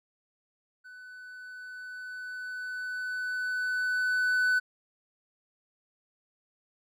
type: tone with level ramp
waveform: triangle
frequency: 1499 Hz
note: F#6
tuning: 22 cents sharp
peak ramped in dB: -44 to -20 dBFS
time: 0.84-4.6 s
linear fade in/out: 20 ms
effects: none